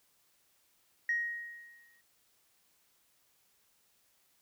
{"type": "tone with exponential decay", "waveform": "sine", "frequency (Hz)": 1881, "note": "A#6", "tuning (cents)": 15, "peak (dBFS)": -26, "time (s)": [1.09, 2.01], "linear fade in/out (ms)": 2, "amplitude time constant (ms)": 200, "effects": ["tanh soft clip ceiling -23 dBFS", "white hiss -71 dBFS RMS until 4.41 s"]}